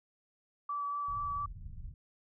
sine tone with vibrato, 1152 Hz, D6, 34 cents flat, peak -33 dBFS, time 0.69-1.46 s, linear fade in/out 5 ms, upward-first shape sine, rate 4.3 Hz, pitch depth 11 cents each way
pink low-pass noise, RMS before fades -45 dBFS, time 1.08-1.94 s, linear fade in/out 5 ms, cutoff 120 Hz, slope 24 dB/octave
effects none

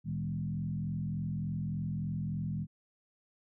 sine tone with frequency modulation, 156.7 Hz, D#3, 13 cents sharp, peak -32 dBFS, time 0.04-2.67 s, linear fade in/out 50 ms, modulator 43.4 Hz, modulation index 1.2, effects none

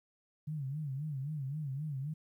sine tone with vibrato, 143.4 Hz, D3, 41 cents flat, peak -35 dBFS, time 0.47-2.14 s, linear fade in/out 10 ms, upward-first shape sine, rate 3.8 Hz, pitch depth 150 cents each way, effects 12-bit

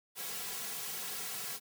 white noise with comb filter, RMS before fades -40 dBFS, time 0.15-1.6 s, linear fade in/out 50 ms, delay 3.3 ms, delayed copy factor -0.85, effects high-pass 150 Hz 12 dB/octave

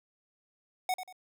square tone with echo, 740 Hz, F#5, in tune, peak -28 dBFS, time 0.89-0.94 s, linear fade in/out 2 ms, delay 93 ms, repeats 2, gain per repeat -10 dB, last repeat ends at 1.126 s, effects none

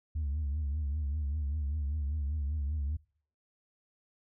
sine tone with vibrato, 73.42 Hz, D2, in tune, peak -28 dBFS, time 0.15-2.97 s, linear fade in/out 10 ms, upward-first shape triangle, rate 5.1 Hz, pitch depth 130 cents each way, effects noise-tail reverb RT60 0.5 s tail -26 dB re dry + tanh soft clip ceiling -28 dBFS

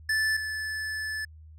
square tone pair in turn, 1750 / 1740.4 Hz, A6 / A6, -10 / -19 cents, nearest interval unison, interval 9 cents, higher first, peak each -24 / -31 dBFS, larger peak first, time 0.09-0.37 / 0.37-1.25 s, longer second, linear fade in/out 5 ms, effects added 78 Hz sine -46 dBFS peak until 1.58 s + low-pass 10000 Hz 12 dB/octave

